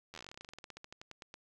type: slowing click train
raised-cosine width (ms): 0.2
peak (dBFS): -30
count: 27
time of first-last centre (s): 0.14-1.341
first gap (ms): 11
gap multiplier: 1.1
effects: 12-bit